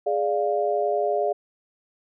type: chord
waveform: sine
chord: D diminished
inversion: second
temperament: equal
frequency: 415.3 / 587.3 / 698.5 Hz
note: Ab4 / D5 / F5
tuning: 0 / 0 / 0 cents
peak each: -25 dBFS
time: 0.06-1.33 s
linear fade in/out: 10 ms
effects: none